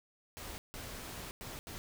pink noise bursts at uneven times, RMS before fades -45 dBFS, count 4, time 0.37-0.58 / 0.74-1.31 / 1.41-1.59 / 1.67-1.78 s, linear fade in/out 0 ms, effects none

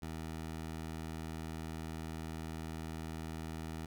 15% pulse tone, 80 Hz, D#2, 49 cents sharp, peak -34 dBFS, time 0.02-3.86 s, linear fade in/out 5 ms, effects none

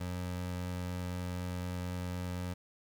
25% pulse tone, 89.6 Hz, F2, 45 cents sharp, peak -32 dBFS, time 0-2.54 s, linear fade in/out 10 ms, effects 11-bit

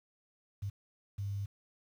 sine tone bursts at uneven times, 100 Hz, G2, 35 cents sharp, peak -34 dBFS, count 2, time 0.62-0.7 / 1.18-1.46 s, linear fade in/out 10 ms, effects 10-bit

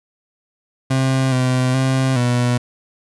30% pulse tone with pitch steps, 132.3 / 127.8 / 132 / 122.5 Hz, C3 / C3 / C3 / B2, +20 / -40 / +16 / -14 cents, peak -12 dBFS, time 0.9-2.58 s, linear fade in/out 10 ms, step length 420 ms, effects resampled to 24000 Hz

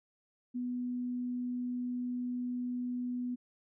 sine tone, 246.9 Hz, B3, in tune, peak -33 dBFS, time 0.54-3.36 s, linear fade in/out 20 ms, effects none

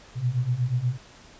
sine beating tone pair, 119.1 / 127.4 Hz, A#2 / C3, +38 / -46 cents, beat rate 8.3 Hz, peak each -27 / -24 dBFS, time 0.15-0.98 s, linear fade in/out 50 ms, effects pink hiss -50 dBFS RMS until 1.39 s + resampled to 16000 Hz

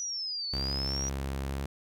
sine linear two-way sweep, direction down then up, 5920 to 4435 to 5800 Hz, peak -32 dBFS, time 0-1.09 s, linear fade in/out 0 ms, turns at 0.48 s
sawtooth tone with pitch glide, 67.9 to 68.57 Hz, C#2 to C#2, -35 to -18 cents, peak -28 dBFS, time 0.53-1.66 s, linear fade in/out 5 ms, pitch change +17 cents, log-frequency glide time 1.48-1.55 s
effects none

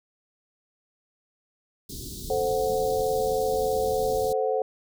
pink band-stop noise, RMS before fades -37 dBFS, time 1.89-4.33 s, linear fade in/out 5 ms, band 400 to 3700 Hz, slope 48 dB/octave
sine chord, F# diminished, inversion first, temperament equal, 440 / 523.3 / 740 Hz, A4 / C5 / F#5, 0 / 0 / 0 cents, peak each -26 / -26 / -29 dBFS, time 2.3-4.62 s, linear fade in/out 2 ms
effects none

